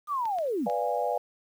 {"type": "linear sweep", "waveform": "sine", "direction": "down", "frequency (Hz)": [1233, 155.1], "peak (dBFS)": -26, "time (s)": [0.07, 0.69], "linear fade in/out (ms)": 50}
{"type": "clicks", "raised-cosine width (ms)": 0.2, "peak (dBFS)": -27, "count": 3, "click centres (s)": [0.255, 0.386, 0.699]}
{"type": "chord", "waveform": "sine", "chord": "B diminished seventh", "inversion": "none", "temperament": "equal with one note detuned", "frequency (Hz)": [493.9, 587.3, 698.5, 823], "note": ["B4", "D5", "F5", "Ab5"], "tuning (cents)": [0, 0, 0, -16], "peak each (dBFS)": -31, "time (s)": [0.66, 1.18], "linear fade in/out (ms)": 5}
{"effects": ["9-bit"]}